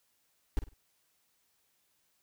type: noise with echo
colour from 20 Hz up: brown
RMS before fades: -26 dBFS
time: 0.57-0.59 s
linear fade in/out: 0 ms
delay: 49 ms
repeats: 3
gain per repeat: -11 dB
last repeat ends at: 0.737 s
effects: white hiss -74 dBFS RMS until 2.22 s